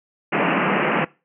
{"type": "band-pass noise", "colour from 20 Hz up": "pink", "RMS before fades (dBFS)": -20, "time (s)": [0.32, 1.05], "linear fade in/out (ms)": 10, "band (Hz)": [150, 2800], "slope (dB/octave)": 96, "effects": ["noise-tail reverb RT60 0.3 s tail -22 dB re dry"]}